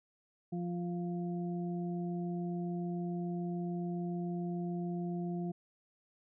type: harmonic tone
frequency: 174.61 Hz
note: F3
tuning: in tune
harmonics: 1 / 2 / 4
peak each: -35 / -41 / -47 dBFS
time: 0.52-5.52 s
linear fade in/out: 10 ms
effects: none